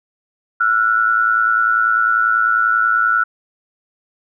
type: tone pair together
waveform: sine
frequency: 1346 / 1456.2 Hz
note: E6 / F#6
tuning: +36 / -28 cents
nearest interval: minor second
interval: 136 cents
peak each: -15 dBFS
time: 0.6-3.24 s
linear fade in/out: 10 ms
effects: none